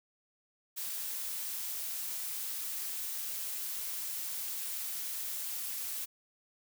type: noise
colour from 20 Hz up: blue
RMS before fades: -38 dBFS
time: 0.76-6.06 s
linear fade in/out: 20 ms
effects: none